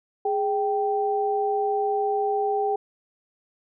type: tone pair together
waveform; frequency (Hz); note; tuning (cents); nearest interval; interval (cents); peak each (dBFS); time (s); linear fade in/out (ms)
sine; 415.1 / 781.3; G#4 / G5; -1 / -6; major seventh; 1095; -24; 0.25-2.76; 5
effects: none